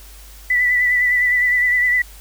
sine tone with vibrato, 1975.5 Hz, B6, in tune, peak -13 dBFS, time 0.5-2.02 s, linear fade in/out 5 ms, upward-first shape sine, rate 9.8 Hz, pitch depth 30 cents each way, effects added 50 Hz sine -39 dBFS peak until 2.2 s + white hiss -44 dBFS RMS until 2.2 s

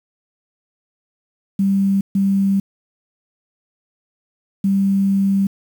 sine tone bursts at uneven times, 196 Hz, G3, in tune, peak -13 dBFS, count 3, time 1.59-2.01 / 2.15-2.6 / 4.64-5.47 s, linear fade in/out 5 ms, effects 7-bit

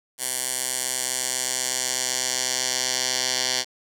10% pulse tone with band-pass filter sweep, 127.9 Hz, C3, 39 cents flat, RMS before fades -26 dBFS, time 0.18-3.65 s, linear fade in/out 50 ms, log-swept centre 9600 to 5100 Hz, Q 1.7, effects none

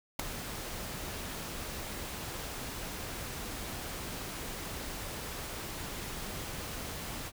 pink noise with ADSR envelope, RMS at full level -29 dBFS, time 0.19-7.32 s, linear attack 5 ms, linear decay 9 ms, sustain -11 dB, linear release 50 ms, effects none

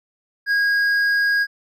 sine tone with hard clipping, 1639 Hz, G#6, 23 cents flat, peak -17 dBFS, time 0.46-1.47 s, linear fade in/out 50 ms, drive 5 dB, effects none

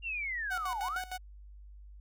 sine linear two-way sweep, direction down then up, 2819 to 768 to 1674 Hz, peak -33 dBFS, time 0.02-1.02 s, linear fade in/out 50 ms, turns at 0.81 s
sawtooth tone with tremolo, 740 Hz, F#5, in tune, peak -32 dBFS, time 0.5-1.18 s, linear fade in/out 20 ms, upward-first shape square, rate 6.5 Hz, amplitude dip 80%
effects added 50 Hz sine -48 dBFS peak until 2 s

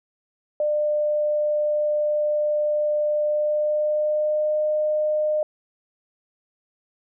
sine tone with pitch glide, 599 to 609.1 Hz, D5 to D#5, +34 to -37 cents, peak -19 dBFS, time 0.6-5.43 s, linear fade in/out 2 ms, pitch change +29 cents, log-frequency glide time 3.21-4.6 s, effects none

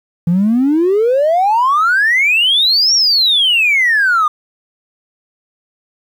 triangle exponential two-way sweep, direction up then down, 164.81 to 5690 to 1193 Hz, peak -6 dBFS, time 0.27-4.28 s, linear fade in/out 5 ms, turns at 2.94 s, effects tanh soft clip ceiling -6 dBFS + 8-bit

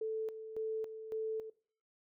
sine tone with tremolo, 440 Hz, A4, in tune, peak -34 dBFS, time 0.01-1.5 s, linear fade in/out 5 ms, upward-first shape square, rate 1.8 Hz, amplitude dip 65%, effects noise-tail reverb RT60 0.5 s tail -21 dB re dry

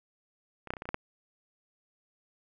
clicks, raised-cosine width 0.5 ms, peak -29 / -15 / -20 / -26 / -23 / -26 / -19 / -15 dBFS, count 8, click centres 0.673 / 0.705 / 0.737 / 0.768 / 0.821 / 0.855 / 0.89 / 0.944 s, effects none

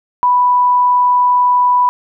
sine tone, 987.8 Hz, B5, in tune, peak -8 dBFS, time 0.23-1.89 s, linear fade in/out 0 ms, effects none

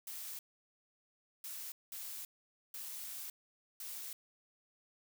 blue noise bursts at uneven times, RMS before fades -45 dBFS, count 5, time 0.07-0.39 / 1.44-1.72 / 1.92-2.25 / 2.74-3.3 / 3.8-4.13 s, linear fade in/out 2 ms, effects none

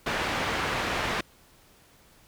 white low-pass noise, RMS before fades -29 dBFS, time 0.06-1.21 s, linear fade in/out 5 ms, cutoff 2100 Hz, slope 12 dB/octave, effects pink hiss -58 dBFS RMS until 2.27 s

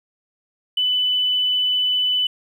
triangle tone, 2995 Hz, F#7, 20 cents sharp, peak -13 dBFS, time 0.77-2.27 s, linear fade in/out 5 ms, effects tanh soft clip ceiling -15 dBFS

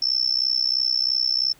sine tone with amplitude modulation, 5330 Hz, E8, 18 cents sharp, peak -15 dBFS, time 0.02-1.53 s, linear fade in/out 5 ms, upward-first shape sine, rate 63 Hz, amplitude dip 95%, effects pink hiss -54 dBFS RMS until 1.59 s

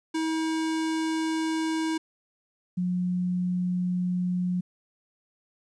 square / sine tone pair in turn, 320 / 179.94 Hz, D#4 / F#3, +49 / -48 cents, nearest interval minor seventh, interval 997 cents, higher first, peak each -26 / -24 dBFS, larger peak second, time 0.14-1.98 / 2.77-4.61 s, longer neither, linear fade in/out 10 ms, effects resampled to 22050 Hz + 11-bit

